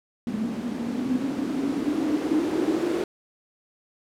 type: noise with low-pass filter sweep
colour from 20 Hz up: violet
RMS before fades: -26 dBFS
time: 0.27-3.04 s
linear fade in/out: 2 ms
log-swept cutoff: 220 to 350 Hz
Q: 9.3
effects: none